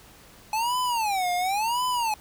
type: tone with vibrato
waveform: square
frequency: 845 Hz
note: G#5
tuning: 30 cents sharp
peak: -24 dBFS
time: 0.53-2.14 s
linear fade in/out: 2 ms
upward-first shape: sine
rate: 0.94 Hz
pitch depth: 300 cents each way
effects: pink hiss -51 dBFS RMS until 2.2 s